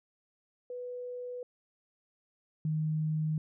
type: tone pair in turn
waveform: sine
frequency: 493.9 / 155.57 Hz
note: B4 / D#3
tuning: 0 / 0 cents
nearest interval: octave + minor sixth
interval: 2000 cents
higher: first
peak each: -37 / -28 dBFS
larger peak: second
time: 0.7-1.43 / 2.65-3.38 s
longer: neither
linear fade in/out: 2 ms
effects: none

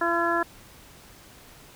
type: harmonic tone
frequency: 339.5 Hz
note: F4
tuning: 49 cents flat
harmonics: 1 / 2 / 3 / 4 / 5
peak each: -28 / -28 / -28 / -28 / -28 dBFS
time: 0.01-0.43 s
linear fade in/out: 5 ms
effects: pink hiss -50 dBFS RMS until 1.75 s

